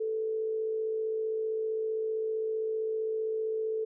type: tone with amplitude modulation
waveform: sine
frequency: 440 Hz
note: A4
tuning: in tune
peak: -27 dBFS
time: 0-3.85 s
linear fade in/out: 10 ms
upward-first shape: sine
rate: 55.4 Hz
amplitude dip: 35%
effects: none